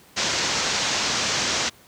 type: low-pass noise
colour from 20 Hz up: white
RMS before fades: -24 dBFS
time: 0.16-1.7 s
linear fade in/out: 20 ms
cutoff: 6800 Hz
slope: 48 dB/octave
effects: pink hiss -52 dBFS RMS until 1.87 s + high-pass 80 Hz 12 dB/octave